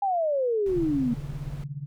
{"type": "exponential sweep", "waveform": "sine", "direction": "down", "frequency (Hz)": [818, 230], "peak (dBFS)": -22, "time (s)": [0.02, 1.14], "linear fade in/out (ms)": 5}
{"type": "noise", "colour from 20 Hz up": "brown", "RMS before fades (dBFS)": -38, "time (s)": [0.66, 1.64], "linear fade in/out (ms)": 2}
{"type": "tone with tremolo", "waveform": "sine", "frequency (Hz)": 142.3, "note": "C#3", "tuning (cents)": 46, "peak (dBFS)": -28, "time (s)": [0.76, 1.86], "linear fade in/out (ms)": 0, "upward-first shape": "triangle", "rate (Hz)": 17, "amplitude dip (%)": 95}
{"effects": []}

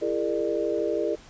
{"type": "tone cluster", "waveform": "sine", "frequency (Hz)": [336.8, 409.8, 461.6, 599], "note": ["E4", "G#4", "A#4", "D5"], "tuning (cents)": [37, -23, -17, 34], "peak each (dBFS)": -29, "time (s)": [0.01, 1.16], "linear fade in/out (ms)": 20, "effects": ["pink hiss -50 dBFS RMS until 1.29 s", "resampled to 16000 Hz"]}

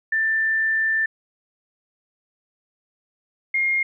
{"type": "tone pair in turn", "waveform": "sine", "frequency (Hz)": [1777, 2132], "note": ["A6", "C7"], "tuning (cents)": [17, 32], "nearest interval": "minor third", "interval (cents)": 315, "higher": "second", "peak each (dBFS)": -18, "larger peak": "neither", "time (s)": [[0.12, 1.06], [3.54, 3.83]], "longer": "first", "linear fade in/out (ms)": 5, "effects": []}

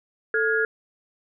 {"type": "tone cluster", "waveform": "sine", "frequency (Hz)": [442.3, 1425, 1662], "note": ["A4", "F6", "G#6"], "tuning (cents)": [9, 34, 1], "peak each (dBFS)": -24, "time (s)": [0.34, 0.65], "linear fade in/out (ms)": 2, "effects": []}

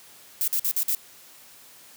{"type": "noise bursts", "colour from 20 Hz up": "violet", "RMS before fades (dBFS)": -24, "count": 5, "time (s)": [0.41, 0.949], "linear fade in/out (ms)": 0, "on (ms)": 67, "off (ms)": 51, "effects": ["white hiss -50 dBFS RMS until 1.96 s", "high-pass 100 Hz 12 dB/octave"]}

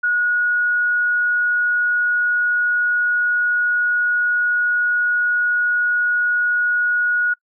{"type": "tone", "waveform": "sine", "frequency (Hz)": 1453, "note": "F#6", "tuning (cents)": -32, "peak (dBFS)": -15, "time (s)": [0.03, 7.34], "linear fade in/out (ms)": 10, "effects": ["noise-tail reverb RT60 0.1 s tail -26 dB re dry"]}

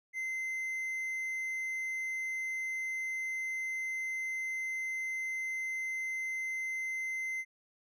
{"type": "tone", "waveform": "triangle", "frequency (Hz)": 2068, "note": "C7", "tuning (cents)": -21, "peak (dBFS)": -32, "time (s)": [0.13, 7.45], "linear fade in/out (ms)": 50, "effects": []}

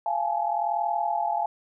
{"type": "tone cluster", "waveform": "sine", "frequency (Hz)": [692, 824, 865], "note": ["F5", "G#5", "A5"], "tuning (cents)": [-16, -14, -30], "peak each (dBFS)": -28, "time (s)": [0.06, 1.46], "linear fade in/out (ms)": 2, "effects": []}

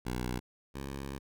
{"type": "tone pair in turn", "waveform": "10% pulse", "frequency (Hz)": [61.74, 68.5], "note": ["B1", "C#2"], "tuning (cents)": [0, -20], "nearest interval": "major second", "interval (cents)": 180, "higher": "second", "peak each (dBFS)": [-25, -30], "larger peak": "first", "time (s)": [[0.05, 0.4], [0.74, 1.19]], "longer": "second", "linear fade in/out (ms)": 20, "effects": []}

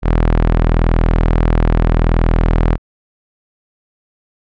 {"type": "tone", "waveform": "sawtooth", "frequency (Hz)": 40.77, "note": "E1", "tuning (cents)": -18, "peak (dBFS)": -6, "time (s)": [0.02, 2.78], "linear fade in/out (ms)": 50, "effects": ["low-pass 2000 Hz 12 dB/octave"]}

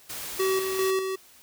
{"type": "noise", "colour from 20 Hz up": "white", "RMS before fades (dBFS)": -36, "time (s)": [0.09, 0.91], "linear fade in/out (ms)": 10}
{"type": "tone with tremolo", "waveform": "square", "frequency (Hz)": 380.6, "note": "F#4", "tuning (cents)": 49, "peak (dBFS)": -23, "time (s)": [0.39, 1.16], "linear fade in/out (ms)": 10, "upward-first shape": "square", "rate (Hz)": 2.5, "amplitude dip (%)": 45}
{"effects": ["white hiss -54 dBFS RMS until 1.42 s"]}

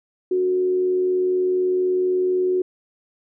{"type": "tone with frequency modulation", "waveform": "sine", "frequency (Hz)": 367.2, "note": "F#4", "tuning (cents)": -13, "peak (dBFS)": -17, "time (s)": [0.31, 2.62], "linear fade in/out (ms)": 5, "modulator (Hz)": 84.1, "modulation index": 0.22, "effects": []}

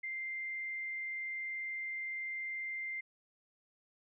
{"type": "tone", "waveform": "sine", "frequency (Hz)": 2093, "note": "C7", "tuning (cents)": 0, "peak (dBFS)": -37, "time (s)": [0.03, 3.01], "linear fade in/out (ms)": 10, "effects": []}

